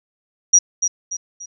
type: tone with echo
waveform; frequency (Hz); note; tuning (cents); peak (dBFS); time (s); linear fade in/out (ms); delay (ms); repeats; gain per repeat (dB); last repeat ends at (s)
sine; 5760; F#8; -47; -7; 0.53-0.59; 10; 290; 3; -8; 1.46
effects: none